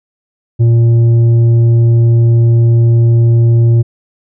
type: tone with tanh clipping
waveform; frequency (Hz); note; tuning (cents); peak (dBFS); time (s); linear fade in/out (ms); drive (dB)
sine; 116.54; A#2; 0; -6; 0.59-3.83; 20; 6
effects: none